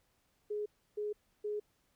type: tone bursts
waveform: sine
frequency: 418.5 Hz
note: G#4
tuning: 13 cents sharp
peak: -34 dBFS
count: 3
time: 0.5-1.6 s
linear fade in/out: 10 ms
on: 160 ms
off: 310 ms
effects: pink hiss -75 dBFS RMS until 1.95 s